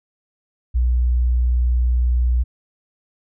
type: tone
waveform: sine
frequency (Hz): 61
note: B1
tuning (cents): -21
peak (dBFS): -14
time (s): 0.74-2.44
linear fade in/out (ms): 20
effects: none